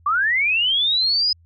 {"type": "linear sweep", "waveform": "sine", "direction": "up", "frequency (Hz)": [1122, 5060], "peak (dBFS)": -16, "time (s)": [0.06, 1.33], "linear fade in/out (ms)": 5, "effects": ["added 84 Hz sine -50 dBFS peak until 1.45 s"]}